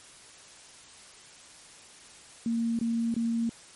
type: tone bursts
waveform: sine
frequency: 230.8 Hz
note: A#3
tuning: 17 cents flat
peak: -25 dBFS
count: 3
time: 2.46-3.494 s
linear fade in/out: 2 ms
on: 330 ms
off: 22 ms
effects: white hiss -51 dBFS RMS until 3.75 s + MP3 48 kbps